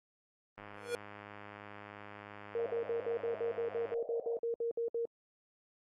click train, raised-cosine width 0.5 ms, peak -33 dBFS, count 347, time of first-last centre 0.58-3.939 s, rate 103 Hz
square tone with exponential growth, 480 Hz, B4, 49 cents flat, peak -31 dBFS, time 0.74-0.95 s, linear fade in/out 0 ms, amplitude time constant 44 ms
sine tone bursts, 465.6 Hz, A#4, 2 cents flat, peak -32 dBFS, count 15, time 2.55-5.054 s, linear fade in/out 2 ms, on 110 ms, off 61 ms
pink band-pass noise, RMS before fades -47 dBFS, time 2.58-4.39 s, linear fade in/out 2 ms, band 470 to 720 Hz, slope 96 dB/octave
effects Opus 32 kbps

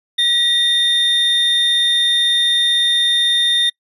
triangle tone pair together, 1915 / 3638 Hz, A#6 / A#7, +46 / -43 cents, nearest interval major seventh, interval 1111 cents, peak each -21 / -11 dBFS, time 0.18-3.7 s, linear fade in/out 10 ms, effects noise-tail reverb RT60 0.1 s tail -25 dB re dry + resampled to 32000 Hz

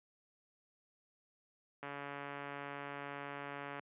click train, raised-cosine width 0.5 ms, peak -29 dBFS, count 280, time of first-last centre 1.83-3.795 s, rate 142 Hz, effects high-pass 150 Hz 12 dB/octave + resampled to 8000 Hz

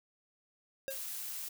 square tone with exponential decay, 540 Hz, C#5, 45 cents flat, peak -33 dBFS, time 0.88-1.01 s, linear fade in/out 0 ms, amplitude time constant 27 ms
blue noise, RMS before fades -41 dBFS, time 0.9-1.49 s, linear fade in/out 10 ms
effects none

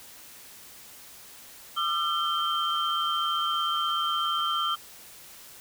sine tone cluster, 1197 / 1354 / 3140 Hz, D6 / E6 / G7, +33 / +46 / +2 cents, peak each -29 dBFS, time 1.76-4.76 s, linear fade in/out 20 ms, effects white hiss -48 dBFS RMS until 5.6 s

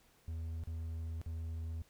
triangle tone with dropouts, 81.5 Hz, E2, 19 cents flat, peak -36 dBFS, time 0.28-1.82 s, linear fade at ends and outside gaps 0 ms, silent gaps 0.637-0.673 / 1.215-1.261 s, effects pink hiss -68 dBFS RMS until 1.89 s

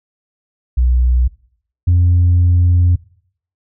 sine tone pair in turn, 61.74 / 88.05 Hz, B1 / F2, 0 / +15 cents, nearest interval tritone, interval 615 cents, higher second, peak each -8 / -6 dBFS, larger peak second, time 0.77-1.28 / 1.87-2.96 s, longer second, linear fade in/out 10 ms, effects noise-tail reverb RT60 0.6 s tail -22 dB re dry + tanh soft clip ceiling -6 dBFS

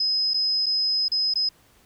sine tone with dropouts, 5070 Hz, D#8, 32 cents sharp, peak -20 dBFS, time 0-1.49 s, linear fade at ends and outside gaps 5 ms, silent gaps 0.336-0.342 / 0.66-0.664 / 1.083-1.117 / 1.339-1.356 s, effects pink hiss -58 dBFS RMS until 1.85 s

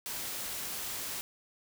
white noise, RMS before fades -38 dBFS, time 0.06-1.21 s, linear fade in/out 0 ms, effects none

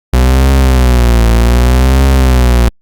40% pulse tone with vibrato, 61.8 Hz, B1, 2 cents sharp, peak -4 dBFS, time 0.13-2.69 s, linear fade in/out 5 ms, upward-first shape triangle, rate 0.65 Hz, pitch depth 150 cents each way, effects Opus 48 kbps

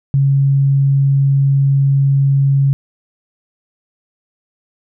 sine tone, 138 Hz, C#3, 7 cents flat, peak -9 dBFS, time 0.14-2.73 s, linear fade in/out 0 ms, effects none

